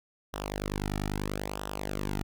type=tone with flanger; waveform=sawtooth; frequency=50.2 Hz; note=G1; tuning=42 cents sharp; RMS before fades=-34 dBFS; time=0.33-2.23 s; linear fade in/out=10 ms; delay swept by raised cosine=0.44 to 1.94 ms; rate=0.76 Hz; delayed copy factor=-0.8; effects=none